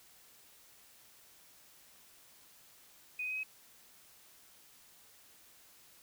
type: tone with pitch steps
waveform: sine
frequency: 2489 / 2508 / 2527 / 2546 Hz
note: D#7 / D#7 / D#7 / D#7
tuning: 0 / +13 / +26 / +39 cents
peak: -35 dBFS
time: 3.19-3.434 s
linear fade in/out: 5 ms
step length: 61 ms
effects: white hiss -61 dBFS RMS until 6.02 s